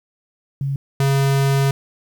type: tone pair in turn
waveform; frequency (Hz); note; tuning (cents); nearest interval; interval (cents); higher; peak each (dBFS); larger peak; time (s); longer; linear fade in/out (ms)
sine / square; 138.1 / 137.46; C#3 / C#3; -6 / -14; unison; 8; first; -19 / -15; second; 0.61-0.76 / 1-1.71; second; 2
effects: 9-bit